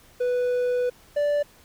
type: tone pair in turn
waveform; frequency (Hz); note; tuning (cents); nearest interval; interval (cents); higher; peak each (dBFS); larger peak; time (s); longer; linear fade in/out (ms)
triangle; 493.9 / 583.8; B4 / D5; 0 / -10; minor third; 290; second; -19 / -18; second; 0.2-0.9 / 1.16-1.43; first; 10
effects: pink hiss -54 dBFS RMS until 1.64 s